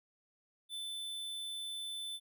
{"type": "tone", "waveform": "square", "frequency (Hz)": 3520, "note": "A7", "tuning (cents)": 0, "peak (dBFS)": -40, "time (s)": [0.69, 2.2], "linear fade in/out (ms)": 50, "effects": []}